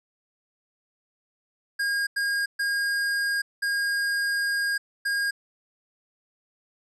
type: tone bursts at uneven times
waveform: square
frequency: 1624 Hz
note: G#6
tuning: 39 cents flat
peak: -24 dBFS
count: 5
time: 1.79-2.07 / 2.16-2.46 / 2.59-3.42 / 3.62-4.78 / 5.05-5.31 s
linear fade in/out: 10 ms
effects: low-pass 10000 Hz 12 dB/octave